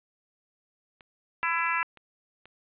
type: clicks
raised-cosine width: 0.2 ms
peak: -31 dBFS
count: 5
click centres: 1.008 / 1.588 / 1.664 / 1.973 / 2.456 s
type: harmonic tone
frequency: 334.6 Hz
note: E4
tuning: 26 cents sharp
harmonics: 3 / 4 / 5 / 6 / 7 / 8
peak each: -30 / -31 / -32 / -33 / -33 / -34 dBFS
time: 1.43-1.83 s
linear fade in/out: 0 ms
effects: resampled to 8000 Hz + 10-bit